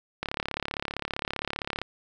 click train, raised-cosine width 0.3 ms, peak -13 dBFS, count 57, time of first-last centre 0.23-1.816 s, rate 35.3 Hz, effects none

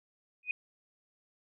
sine tone with exponential growth, 2489 Hz, D#7, in tune, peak -25 dBFS, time 0.43-0.51 s, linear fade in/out 2 ms, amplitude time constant 16 ms, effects none

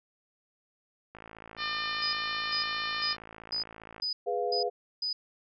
click train, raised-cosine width 0.5 ms, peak -30 dBFS, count 158, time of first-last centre 1.15-3.999 s, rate 55.1 Hz
harmonic tone, 602 Hz, D5, 43 cents sharp, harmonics 2 / 3 / 4 / 5 / 6 / 7 / 8 / 9, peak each -36 / -36 / -39 / -40 / -41 / -39 / -43 / -47 dBFS, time 1.57-3.17 s, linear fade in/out 50 ms
sine tone bursts, 4978 Hz, D#8, in tune, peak -29 dBFS, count 7, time 2.02-5.13 s, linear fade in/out 5 ms, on 110 ms, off 390 ms
sine chord, F diminished, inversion first, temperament equal, 415.3 / 493.9 / 698.5 Hz, Ab4 / Cb5 / F5, 0 / 0 / 0 cents, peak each -32 dBFS, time 4.26-4.7 s, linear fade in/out 20 ms
effects none

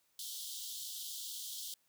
pink high-pass noise, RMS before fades -44 dBFS, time 0.19-1.74 s, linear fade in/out 2 ms, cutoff 3100 Hz, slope 96 dB/octave, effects white hiss -75 dBFS RMS until 1.88 s + high-pass 60 Hz 12 dB/octave

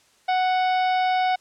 harmonic tone with a mistuned harmonic, 740 Hz, F#5, in tune, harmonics 1 / 2 / 3 / 4 / 5 / 6 / 7, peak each -19 / -32 / -31 / -38 / -37 / -44 / -42 dBFS, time 0.28-1.36 s, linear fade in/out 10 ms, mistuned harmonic 6, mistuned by +43 cents, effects white hiss -59 dBFS RMS until 1.4 s + low-pass 8000 Hz 12 dB/octave

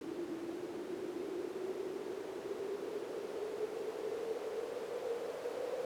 white noise with band-pass filter sweep, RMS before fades -41 dBFS, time 0.01-5.85 s, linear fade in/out 2 ms, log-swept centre 330 to 500 Hz, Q 9.4, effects none

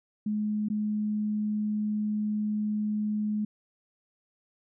sine tone with dropouts, 211.3 Hz, G#3, 30 cents sharp, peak -26 dBFS, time 0.26-3.45 s, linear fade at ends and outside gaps 5 ms, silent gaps 0.686-0.7 s, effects none

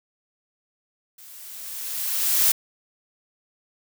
blue noise with level ramp, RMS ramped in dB -46 to -17 dBFS, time 1.18-2.52 s, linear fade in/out 5 ms, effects none

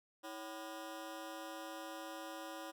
20% pulse ring-modulated tone, 440 Hz, A4, in tune, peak -37 dBFS, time 0.23-2.72 s, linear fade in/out 20 ms, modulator 117 Hz, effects none

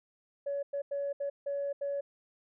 sine tone bursts at uneven times, 564 Hz, C#5, 30 cents sharp, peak -30 dBFS, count 6, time 0.46-0.63 / 0.73-0.82 / 0.91-1.13 / 1.2-1.3 / 1.46-1.73 / 1.81-2.01 s, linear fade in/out 10 ms, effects tanh soft clip ceiling -27 dBFS

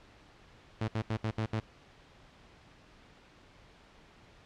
sawtooth tone bursts at uneven times, 110 Hz, A2, in tune, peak -26 dBFS, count 6, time 0.81-0.88 / 0.95-1.02 / 1.1-1.17 / 1.24-1.31 / 1.38-1.46 / 1.53-1.6 s, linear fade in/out 5 ms, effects pink hiss -58 dBFS RMS until 4.45 s + low-pass 4000 Hz 12 dB/octave

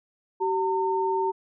sine tone pair together, 382.6 / 910 Hz, G4 / A#5, -42 / -42 cents, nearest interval octave + minor third, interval 1500 cents, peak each -25 dBFS, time 0.4-1.32 s, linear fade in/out 20 ms, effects none

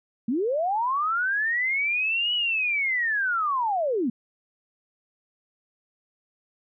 sine linear two-way sweep, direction up then down, 211.8 to 2960 to 211.8 Hz, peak -22 dBFS, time 0.28-4.1 s, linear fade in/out 5 ms, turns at 2.34 s, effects none

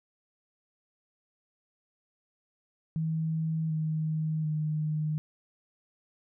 sine tone with pitch steps, 160 / 156.8 / 153.66 Hz, D#3 / D#3 / D#3, +49 / +14 / -21 cents, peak -27 dBFS, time 2.96-5.18 s, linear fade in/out 0 ms, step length 740 ms, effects none

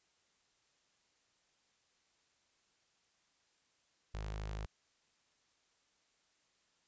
sawtooth tone with notch filter, 52.3 Hz, G#1, 13 cents sharp, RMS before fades -42 dBFS, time 4.14-4.66 s, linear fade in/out 5 ms, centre 260 Hz, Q 1.2, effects white hiss -75 dBFS RMS until 6.87 s + resampled to 16000 Hz

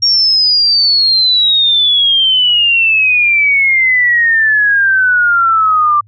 sine exponential sweep, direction down, 5588 to 1174.7 Hz, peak -7 dBFS, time 0.02-6.01 s, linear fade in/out 10 ms, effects added 105 Hz sine -42 dBFS peak until 6.07 s

